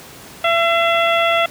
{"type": "harmonic tone with a mistuned harmonic", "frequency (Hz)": 673, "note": "E5", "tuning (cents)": 36, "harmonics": [1, 2, 3, 4, 5], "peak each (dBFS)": [-16, -19, -21, -22, -23], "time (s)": [0.44, 1.46], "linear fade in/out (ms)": 5, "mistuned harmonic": 3, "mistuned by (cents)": 21, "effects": ["pink hiss -38 dBFS RMS until 1.5 s", "high-pass 100 Hz 12 dB/octave"]}